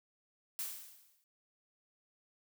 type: noise with exponential decay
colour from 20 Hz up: blue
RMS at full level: -37 dBFS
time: 0.59-1.24 s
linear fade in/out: 0 ms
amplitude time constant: 140 ms
effects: none